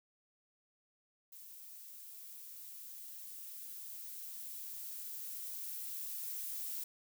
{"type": "noise with level ramp", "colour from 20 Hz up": "violet", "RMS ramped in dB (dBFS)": [-53, -41], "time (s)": [1.32, 6.84], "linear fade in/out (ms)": 5, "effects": []}